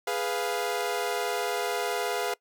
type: chord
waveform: sawtooth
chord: F diminished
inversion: first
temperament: equal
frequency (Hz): 415.3 / 493.9 / 698.5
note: Ab4 / Cb5 / F5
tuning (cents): 0 / 0 / 0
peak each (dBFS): -28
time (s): 0.07-2.34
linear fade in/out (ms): 5
effects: noise-tail reverb RT60 0.1 s tail -22 dB re dry